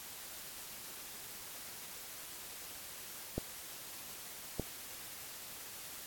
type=clicks; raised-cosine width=2 ms; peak=-21 dBFS; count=2; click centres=3.38 / 4.597 s; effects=white hiss -48 dBFS RMS until 6.06 s + AAC 64 kbps